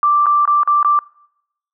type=tone with dropouts; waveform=sine; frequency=1174.7 Hz; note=D6; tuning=in tune; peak=-10 dBFS; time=0.03-0.99 s; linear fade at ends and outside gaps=1 ms; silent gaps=0.259-0.266 / 0.454-0.476 / 0.633-0.675 / 0.829-0.847 s; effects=noise-tail reverb RT60 0.8 s tail -24 dB re dry